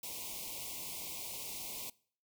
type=band-stop noise; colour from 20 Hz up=white; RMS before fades=-43 dBFS; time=0.03-1.9 s; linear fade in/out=5 ms; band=1100 to 2100 Hz; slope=96 dB/octave; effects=noise-tail reverb RT60 0.5 s tail -23 dB re dry